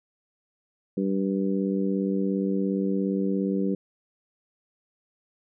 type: harmonic tone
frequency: 97.2 Hz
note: G2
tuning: 14 cents flat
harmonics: 2 / 3 / 4 / 5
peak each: -25 / -29 / -31 / -33 dBFS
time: 0.97-3.75 s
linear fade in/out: 5 ms
effects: none